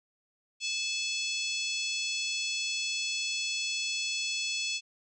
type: harmonic tone with a mistuned harmonic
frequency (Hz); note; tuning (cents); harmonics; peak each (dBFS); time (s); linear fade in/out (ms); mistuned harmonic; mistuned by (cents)
869; A5; -22; 3 / 4 / 5 / 6 / 7 / 8 / 9; -34 / -36 / -38 / -40 / -41 / -42 / -43; 0.6-4.81; 50; 4; -43
effects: none